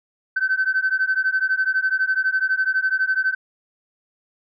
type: beating tone pair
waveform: sine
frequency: 1526 / 1538 Hz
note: G6 / G6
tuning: -47 / -33 cents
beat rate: 12 Hz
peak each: -20 dBFS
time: 0.36-3.35 s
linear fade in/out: 10 ms
effects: tanh soft clip ceiling -12 dBFS